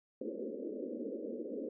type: band-pass noise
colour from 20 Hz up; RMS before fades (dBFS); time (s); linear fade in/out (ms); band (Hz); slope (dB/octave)
white; -41; 0.21-1.69; 5; 210 to 550; 96
effects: none